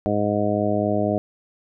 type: harmonic tone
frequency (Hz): 103.83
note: G#2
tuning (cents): 0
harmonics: 1 / 2 / 3 / 4 / 5 / 6 / 7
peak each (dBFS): -28 / -25 / -26 / -28 / -29 / -24 / -29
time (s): 0.06-1.18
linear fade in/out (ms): 0
effects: none